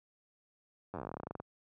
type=slowing click train; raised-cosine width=1 ms; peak=-26 dBFS; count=20; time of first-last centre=0.94-1.4 s; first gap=10 ms; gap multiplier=1.09; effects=high-pass 80 Hz 12 dB/octave